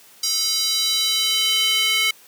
square tone with high-pass filter sweep, 436.6 Hz, A4, 13 cents flat, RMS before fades -20 dBFS, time 0.23-2.11 s, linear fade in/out 5 ms, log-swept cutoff 5100 to 2500 Hz, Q 3.4, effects white hiss -49 dBFS RMS until 2.27 s + high-pass 150 Hz 12 dB/octave

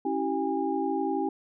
sine tone cluster, 274.7 / 326.5 / 385.5 / 814 Hz, C#4 / E4 / G4 / G#5, -16 / -17 / -29 / -35 cents, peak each -31 dBFS, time 0.05-1.29 s, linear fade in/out 5 ms, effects none

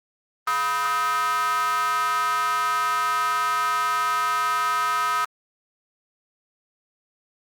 square tone with high-pass filter, 140.8 Hz, C#3, 27 cents sharp, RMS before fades -23 dBFS, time 0.47-5.25 s, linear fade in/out 5 ms, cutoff 1200 Hz, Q 7.6, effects Opus 32 kbps

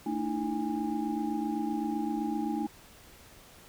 sine tone cluster, 223.5 / 298.5 / 326.3 / 819 Hz, A3 / D4 / E4 / G#5, +27 / +28 / -18 / -24 cents, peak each -34 / -33 / -35 / -37 dBFS, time 0.06-2.67 s, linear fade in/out 5 ms, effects pink hiss -54 dBFS RMS until 3.68 s

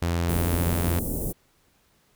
sawtooth tone, 85.4 Hz, F2, 38 cents flat, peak -19 dBFS, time 0.02-0.99 s, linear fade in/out 0 ms
pink band-stop noise, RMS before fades -29 dBFS, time 0.28-1.33 s, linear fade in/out 20 ms, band 530 to 9700 Hz, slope 24 dB/octave
effects pink hiss -64 dBFS RMS until 2.15 s

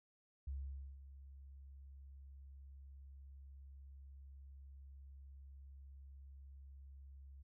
sine tone with ADSR envelope, 68.3 Hz, C#2, 25 cents flat, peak -40 dBFS, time 0.47-7.43 s, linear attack 6 ms, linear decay 500 ms, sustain -13 dB, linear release 14 ms, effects none

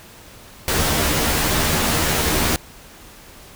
pink noise with comb filter, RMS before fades -19 dBFS, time 0.68-2.56 s, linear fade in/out 0 ms, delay 13 ms, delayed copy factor +0.95, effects pink hiss -43 dBFS RMS until 3.55 s

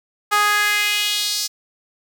sawtooth tone with high-pass filter sweep, 415.3 Hz, G#4, in tune, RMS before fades -19 dBFS, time 0.31-1.48 s, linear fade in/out 20 ms, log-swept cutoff 1100 to 5300 Hz, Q 2.5, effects none

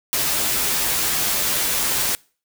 white noise with comb filter, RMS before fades -21 dBFS, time 0.13-2.15 s, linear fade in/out 0 ms, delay 11 ms, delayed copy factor -0.75, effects noise-tail reverb RT60 0.4 s tail -25 dB re dry

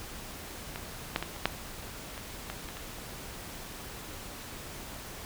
clicks, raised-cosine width 0.3 ms, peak -20 / -11 / -17 / -28 / -8 / -25 / -20 / -25 / -25 dBFS, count 9, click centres 0.759 / 1.161 / 1.226 / 1.363 / 1.456 / 2.178 / 2.5 / 2.688 / 2.77 s, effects pink hiss -43 dBFS RMS until 5.25 s

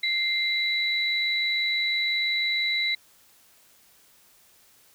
sine tone pair together, 2093 / 3943 Hz, C7 / B7, 0 / -4 cents, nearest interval major seventh, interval 1096 cents, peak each -25 / -26 dBFS, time 0.03-2.95 s, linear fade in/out 5 ms, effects white hiss -58 dBFS RMS until 4.94 s

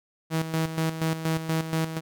sawtooth tone with tremolo, 161 Hz, E3, 41 cents flat, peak -19 dBFS, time 0.3-2.01 s, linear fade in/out 50 ms, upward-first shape square, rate 4.2 Hz, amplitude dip 65%, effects none

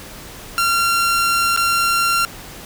sawtooth tone with dropouts, 1375 Hz, F6, 27 cents flat, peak -11 dBFS, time 0.58-2.25 s, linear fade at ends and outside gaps 0 ms, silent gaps 1.563-1.574 s, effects pink hiss -36 dBFS RMS until 2.65 s

